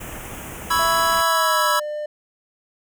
pink band-stop noise, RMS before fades -34 dBFS, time 0-1.22 s, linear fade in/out 10 ms, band 3100 to 6200 Hz, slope 48 dB/octave
square chord, C# minor seventh, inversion third, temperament equal, 987.8 / 1108.7 / 1318.5 / 1661.2 Hz, B5 / C#6 / E6 / G#6, 0 / 0 / 0 / 0 cents, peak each -22 / -26 / -22 / -25 dBFS, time 0.7-1.8 s, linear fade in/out 10 ms
triangle tone with pitch glide, 665 to 599.3 Hz, E5 to D5, +15 to +35 cents, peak -23 dBFS, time 0.79-2.06 s, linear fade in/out 5 ms, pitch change -180 cents, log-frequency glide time 1.24-1.71 s
effects none

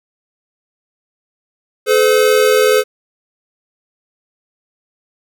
square tone pair together, 429.7 / 511 Hz, A4 / C5, -41 / -41 cents, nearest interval minor third, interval 300 cents, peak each -12 / -13 dBFS, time 1.86-2.84 s, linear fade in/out 50 ms, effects none

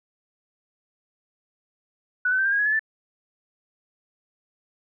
sine tone with pitch steps, 1480 / 1517.2 / 1555.4 / 1594.5 / 1634.6 / 1675.7 / 1717.8 / 1761 Hz, F#6 / F#6 / G6 / G6 / G#6 / G#6 / A6 / A6, 0 / +43 / -14 / +29 / -28 / +15 / -42 / +1 cents, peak -19 dBFS, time 2.25-2.794 s, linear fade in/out 5 ms, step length 68 ms, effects none

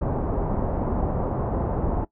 pink low-pass noise, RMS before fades -25 dBFS, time 0.01-2.05 s, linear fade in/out 10 ms, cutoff 910 Hz, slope 24 dB/octave, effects noise-tail reverb RT60 0.1 s tail -18 dB re dry

